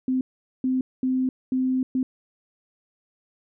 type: tone bursts at uneven times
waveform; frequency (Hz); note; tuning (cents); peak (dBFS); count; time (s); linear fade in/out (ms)
sine; 258.3; C4; -22; -20; 5; 0.08-0.21 / 0.64-0.81 / 1.03-1.29 / 1.52-1.83 / 1.95-2.03; 2
effects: none